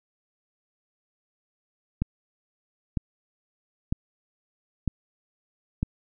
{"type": "click train", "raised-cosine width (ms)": 5, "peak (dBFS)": -12, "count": 5, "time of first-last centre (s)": [2.02, 5.83], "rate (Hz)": 1.05, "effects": []}